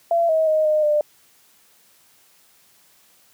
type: tone with pitch steps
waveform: sine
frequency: 678 / 637 / 623 / 613 / 598 Hz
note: E5 / D#5 / D#5 / D#5 / D5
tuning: +49 / +41 / +2 / -26 / +31 cents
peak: -15 dBFS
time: 0.11-1.01 s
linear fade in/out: 2 ms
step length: 180 ms
effects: white hiss -56 dBFS RMS until 3.33 s + high-pass 80 Hz 12 dB/octave